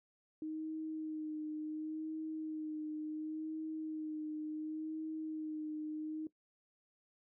sine tone with vibrato, 311 Hz, D#4, 1 cent flat, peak -38 dBFS, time 0.42-6.27 s, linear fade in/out 2 ms, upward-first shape sine, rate 0.7 Hz, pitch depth 24 cents each way, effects noise-tail reverb RT60 0.1 s tail -18 dB re dry

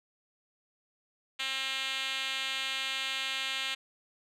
5% pulse tone with band-pass filter, 266.7 Hz, C4, 33 cents sharp, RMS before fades -34 dBFS, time 1.39-3.75 s, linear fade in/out 10 ms, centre 3500 Hz, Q 1.6, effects none

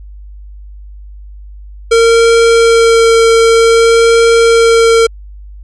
square tone with vibrato, 458.4 Hz, A#4, 29 cents flat, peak -5 dBFS, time 1.91-5.07 s, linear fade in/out 10 ms, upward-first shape sine, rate 0.53 Hz, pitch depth 10 cents each way, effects added 50 Hz sine -28 dBFS peak until 5.63 s + resampled to 22050 Hz

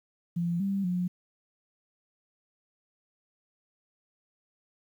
sine tone with pitch steps, 171.6 / 196.5 / 179.1 Hz, F3 / G3 / F3, -30 / +4 / +44 cents, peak -26 dBFS, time 0.36-1.08 s, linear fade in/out 10 ms, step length 240 ms, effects 10-bit

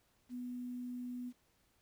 sine tone with quantisation, 246.9 Hz, B3, in tune, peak -40 dBFS, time 0.29-1.33 s, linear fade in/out 50 ms, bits 11, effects pink hiss -74 dBFS RMS until 1.81 s

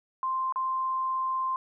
sine tone with dropouts, 1046 Hz, C6, 1 cent flat, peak -26 dBFS, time 0.23-1.56 s, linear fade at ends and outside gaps 1 ms, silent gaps 0.524-0.559 s, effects none

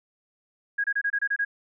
sine tone bursts, 1643 Hz, G#6, 19 cents flat, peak -22 dBFS, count 8, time 0.78-1.45 s, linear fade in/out 10 ms, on 61 ms, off 26 ms, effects none

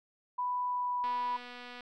sine tone with pitch glide, 990 to 982.6 Hz, B5 to B5, +4 to -9 cents, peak -30 dBFS, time 0.38-1.37 s, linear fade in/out 10 ms, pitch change -13 cents, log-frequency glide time 0.65-1.12 s
click train, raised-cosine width 0.3 ms, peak -31 dBFS, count 189, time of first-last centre 1.04-1.807 s, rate 245 Hz
effects none

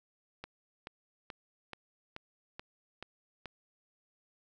click train, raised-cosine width 0.3 ms, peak -26 dBFS, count 8, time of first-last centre 0.44-3.457 s, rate 2.32 Hz, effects none

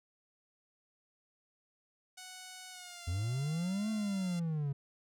5% pulse tone with pitch glide, 740 to 690.4 Hz, F#5 to F5, 0 to -20 cents, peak -35 dBFS, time 2.17-4.4 s, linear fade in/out 10 ms, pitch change -120 cents, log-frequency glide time 2.71-3.05 s
triangle linear two-way sweep, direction up then down, 81.8 to 220 to 136.7 Hz, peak -30 dBFS, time 3.07-4.73 s, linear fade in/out 10 ms, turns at 3.9 s
effects none

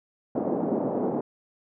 pink band-pass noise, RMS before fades -27 dBFS, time 0.35-1.21 s, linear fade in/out 5 ms, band 200 to 700 Hz, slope 24 dB/octave, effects none

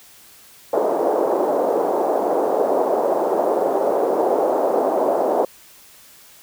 pink band-pass noise, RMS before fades -19 dBFS, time 0.73-5.45 s, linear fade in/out 5 ms, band 390 to 760 Hz, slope 24 dB/octave, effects white hiss -47 dBFS RMS until 6.42 s

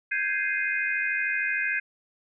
sine chord, Ab major seventh, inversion third, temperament equal, 1568 / 1661.2 / 2093 / 2489 Hz, G6 / Ab6 / C7 / Eb7, 0 / 0 / 0 / 0 cents, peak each -30 dBFS, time 0.11-1.8 s, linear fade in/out 10 ms, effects none

